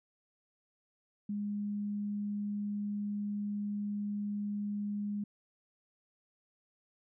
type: tone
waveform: sine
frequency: 205.6 Hz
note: G#3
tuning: 17 cents flat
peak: -33 dBFS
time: 1.29-5.24 s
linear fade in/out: 5 ms
effects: none